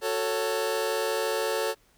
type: chord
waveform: sawtooth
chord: F# minor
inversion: none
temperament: just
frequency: 370 / 444 / 555 Hz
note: F#4 / A4 / C#5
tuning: 0 / +16 / +2 cents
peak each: -30 / -24 / -26 dBFS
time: 0.01-1.75 s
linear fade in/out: 50 ms
effects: pink hiss -63 dBFS RMS until 1.97 s